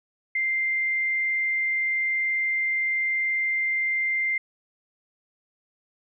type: tone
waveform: sine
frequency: 2093 Hz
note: C7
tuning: in tune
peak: -22 dBFS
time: 0.35-4.38 s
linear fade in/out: 5 ms
effects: none